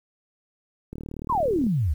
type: click train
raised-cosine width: 3 ms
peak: -22 dBFS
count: 29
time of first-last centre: 0.93-1.667 s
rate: 38 Hz
type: exponential sweep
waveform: sine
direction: down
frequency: 1126 to 66.3 Hz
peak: -20 dBFS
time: 1.29-1.94 s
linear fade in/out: 10 ms
effects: 9-bit